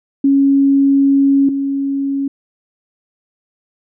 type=tone pair in turn; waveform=sine; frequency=276.2 / 276.2 Hz; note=C#4 / C#4; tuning=-6 / -6 cents; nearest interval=unison; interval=0 cents; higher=neither; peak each=-8 / -15 dBFS; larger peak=first; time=0.24-1.49 / 1.49-2.28 s; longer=first; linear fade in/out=5 ms; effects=none